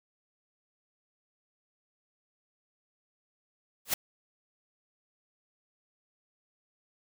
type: noise with exponential growth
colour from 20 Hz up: white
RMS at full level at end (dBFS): -21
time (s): 3.85-3.94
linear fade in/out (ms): 5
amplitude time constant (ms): 18
effects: none